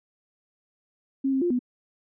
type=tone with pitch steps; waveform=sine; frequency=270.3 / 266.3 / 350.6 / 247.9 Hz; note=C#4 / C4 / F4 / B3; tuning=-44 / +31 / +7 / +7 cents; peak=-21 dBFS; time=1.24-1.592 s; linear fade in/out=10 ms; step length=88 ms; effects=none